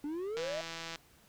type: exponential sweep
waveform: triangle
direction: up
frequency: 284.2 to 659.3 Hz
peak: -33 dBFS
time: 0.04-0.61 s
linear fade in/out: 2 ms
type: click train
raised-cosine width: 0.2 ms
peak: -24 dBFS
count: 98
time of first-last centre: 0.37-0.958 s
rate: 165 Hz
effects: pink hiss -63 dBFS RMS until 1.28 s